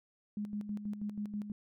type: tone with tremolo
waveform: sine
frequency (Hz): 207.7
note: G#3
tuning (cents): 0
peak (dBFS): -34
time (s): 0.37-1.52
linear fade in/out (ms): 2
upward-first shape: square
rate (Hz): 6.2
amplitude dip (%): 60
effects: none